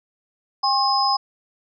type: tone cluster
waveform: sine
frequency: 802 / 1073 / 5060 Hz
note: G5 / C6 / D#8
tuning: +39 / +43 / +28 cents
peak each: -21 dBFS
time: 0.63-1.17 s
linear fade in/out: 10 ms
effects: none